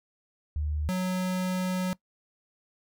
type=tone pair in turn; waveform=sine / square; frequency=75.2 / 184.2 Hz; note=D2 / F#3; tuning=+42 / -7 cents; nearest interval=octave + major third; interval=1551 cents; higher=second; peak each=-27 / -27 dBFS; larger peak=neither; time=0.56-0.89 / 0.89-1.93 s; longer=second; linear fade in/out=0 ms; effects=noise-tail reverb RT60 0.1 s tail -21 dB re dry